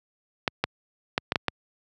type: clicks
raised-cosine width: 0.3 ms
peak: -6 dBFS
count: 6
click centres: 0.478 / 0.64 / 1.179 / 1.321 / 1.358 / 1.483 s
effects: high-pass 80 Hz 12 dB/octave